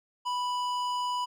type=tone with hard clipping; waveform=triangle; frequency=987.8 Hz; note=B5; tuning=in tune; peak=-30 dBFS; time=0.25-1.26 s; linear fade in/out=20 ms; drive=16 dB; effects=none